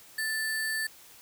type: tone with sample-and-hold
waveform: sine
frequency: 1760 Hz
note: A6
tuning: in tune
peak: -28 dBFS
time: 0.18-0.87 s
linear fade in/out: 5 ms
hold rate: 6300 Hz
effects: white hiss -53 dBFS RMS until 1.21 s